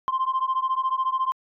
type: beating tone pair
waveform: sine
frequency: 1042 / 1056 Hz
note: C6 / C6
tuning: -7 / +16 cents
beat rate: 14 Hz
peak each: -23 / -24 dBFS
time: 0.08-1.32 s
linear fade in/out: 0 ms
effects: tanh soft clip ceiling -17 dBFS